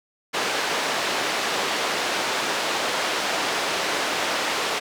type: band-pass noise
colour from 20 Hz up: pink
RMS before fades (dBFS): -25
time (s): 0.33-4.8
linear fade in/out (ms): 20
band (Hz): 470 to 5300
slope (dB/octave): 12
effects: none